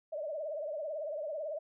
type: tone with vibrato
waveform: sine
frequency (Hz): 607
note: D#5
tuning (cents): -43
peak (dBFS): -35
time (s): 0.12-1.59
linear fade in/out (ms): 10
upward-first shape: triangle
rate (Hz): 18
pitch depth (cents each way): 140
effects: none

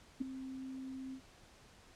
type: tone with ADSR envelope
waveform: sine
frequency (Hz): 263.2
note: C4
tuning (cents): +10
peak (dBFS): -30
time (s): 0.2-1.21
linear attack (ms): 14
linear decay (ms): 10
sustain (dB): -12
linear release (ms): 73
effects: pink hiss -61 dBFS RMS until 1.95 s + low-pass 8000 Hz 12 dB/octave

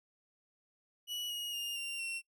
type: tone with pitch steps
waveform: 40% pulse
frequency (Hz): 2938 / 2883 / 2828 / 2775 / 2722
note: F#7 / F#7 / F7 / F7 / F7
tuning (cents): -13 / -46 / +21 / -12 / -45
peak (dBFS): -36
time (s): 1.07-2.22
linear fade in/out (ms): 50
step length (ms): 230
effects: noise-tail reverb RT60 0.1 s tail -20 dB re dry

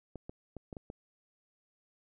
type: clicks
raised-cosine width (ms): 2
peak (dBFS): -29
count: 6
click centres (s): 0.157 / 0.295 / 0.567 / 0.728 / 0.768 / 0.901
effects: none

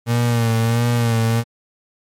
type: tone with vibrato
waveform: 35% pulse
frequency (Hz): 116.54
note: A#2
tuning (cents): 0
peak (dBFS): -13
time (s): 0.06-1.44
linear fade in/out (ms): 50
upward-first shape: sine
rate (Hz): 1.5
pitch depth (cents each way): 47
effects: MP3 64 kbps

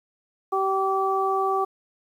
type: harmonic tone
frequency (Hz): 385.7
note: G4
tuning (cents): -28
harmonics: 1 / 2 / 3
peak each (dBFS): -25 / -25 / -25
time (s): 0.52-1.65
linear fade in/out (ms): 10
effects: 9-bit

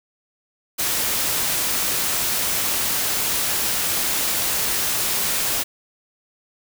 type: noise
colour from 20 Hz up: white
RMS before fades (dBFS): -22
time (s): 0.78-5.64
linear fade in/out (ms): 20
effects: none

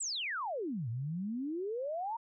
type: exponential two-way sweep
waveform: sine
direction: down then up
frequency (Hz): 8340 to 110 to 947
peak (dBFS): -34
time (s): 0-2.17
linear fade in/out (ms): 10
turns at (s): 0.89
effects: none

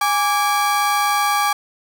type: tone pair together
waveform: 35% pulse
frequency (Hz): 823.1 / 1164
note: G#5 / D6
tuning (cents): -16 / -16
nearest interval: tritone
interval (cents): 600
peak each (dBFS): -17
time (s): 0.01-1.53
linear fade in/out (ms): 5
effects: none

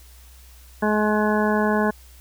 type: harmonic tone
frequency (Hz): 212.1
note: G#3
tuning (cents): +37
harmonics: 1 / 2 / 3 / 4 / 5 / 7 / 8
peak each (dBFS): -21 / -24 / -26 / -27 / -28 / -29 / -30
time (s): 0.82-1.91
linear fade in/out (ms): 10
effects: added 62 Hz sine -45 dBFS peak until 2.2 s + white hiss -52 dBFS RMS until 2.2 s

